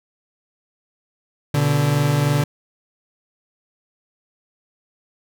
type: tone pair together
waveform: 40% pulse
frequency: 122.15 / 145.4 Hz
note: B2 / D3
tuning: -19 / -17 cents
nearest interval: minor third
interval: 302 cents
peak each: -21 / -16 dBFS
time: 1.54-2.44 s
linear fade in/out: 5 ms
effects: none